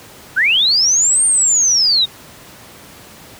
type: linear two-way sweep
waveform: sine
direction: up then down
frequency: 1393 to 8870 to 3644 Hz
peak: -10 dBFS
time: 0.36-2.06 s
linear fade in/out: 20 ms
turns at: 1.25 s
effects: pink hiss -39 dBFS RMS until 3.39 s + high-pass 80 Hz 12 dB/octave